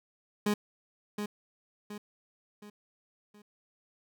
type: tone with echo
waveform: 30% pulse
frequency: 207.7 Hz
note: G#3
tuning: in tune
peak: -23 dBFS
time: 0.46-0.54 s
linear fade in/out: 5 ms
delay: 720 ms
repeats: 4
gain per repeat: -7 dB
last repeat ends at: 3.42 s
effects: none